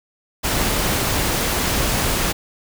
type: noise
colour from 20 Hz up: pink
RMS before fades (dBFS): -20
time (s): 0.43-2.33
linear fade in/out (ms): 20
effects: none